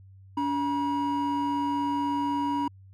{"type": "tone pair together", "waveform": "triangle", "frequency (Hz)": [285.4, 960], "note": ["D4", "B5"], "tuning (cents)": [-49, -49], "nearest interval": "octave + major sixth", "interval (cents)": 2100, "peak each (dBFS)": -25, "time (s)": [0.37, 2.68], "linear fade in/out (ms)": 5, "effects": ["tanh soft clip ceiling -18 dBFS", "added 96 Hz sine -48 dBFS peak until 2.93 s"]}